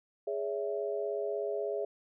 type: chord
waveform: sine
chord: C# minor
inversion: second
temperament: equal with one note detuned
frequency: 415.3 / 562.8 / 659.3 Hz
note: G#4 / C#5 / E5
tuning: 0 / +26 / 0 cents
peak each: -34 / -37 / -37 dBFS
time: 0.27-1.85 s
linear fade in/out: 5 ms
effects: none